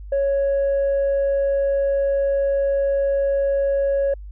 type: tone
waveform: sine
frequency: 554.4 Hz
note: C#5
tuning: in tune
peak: -15 dBFS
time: 0.12-4.14 s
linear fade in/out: 5 ms
effects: tanh soft clip ceiling -15 dBFS + added 50 Hz sine -33 dBFS peak until 4.31 s